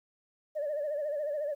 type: tone with vibrato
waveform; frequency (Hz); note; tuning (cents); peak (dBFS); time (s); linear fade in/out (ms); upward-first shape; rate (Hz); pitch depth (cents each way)
sine; 591; D5; +11; -29; 0.55-1.55; 20; sine; 14; 82
effects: tanh soft clip ceiling -27 dBFS + 11-bit